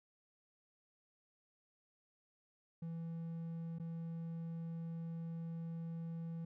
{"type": "tone with dropouts", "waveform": "triangle", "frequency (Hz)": 165.7, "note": "E3", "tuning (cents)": 9, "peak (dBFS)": -39, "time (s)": [2.82, 6.45], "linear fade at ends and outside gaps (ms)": 5, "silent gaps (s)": [3.786, 3.797], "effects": []}